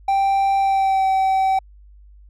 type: tone with pitch glide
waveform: triangle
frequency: 784 to 767 Hz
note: G5 to G5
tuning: 0 to -38 cents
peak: -13 dBFS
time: 0.08-1.59 s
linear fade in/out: 5 ms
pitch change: -38 cents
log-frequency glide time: 0.58-1.07 s
effects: added 50 Hz sine -43 dBFS peak until 2.29 s